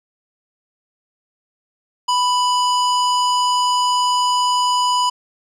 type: tone with low-pass filter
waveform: square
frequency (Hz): 991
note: B5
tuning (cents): +6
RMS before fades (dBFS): -17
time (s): 2.08-5.1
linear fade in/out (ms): 10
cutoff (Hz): 6500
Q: 1.5
effects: 9-bit